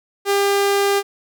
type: tone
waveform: sawtooth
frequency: 400 Hz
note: G4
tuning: 35 cents sharp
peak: -11 dBFS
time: 0.25-1.03 s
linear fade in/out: 50 ms
effects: none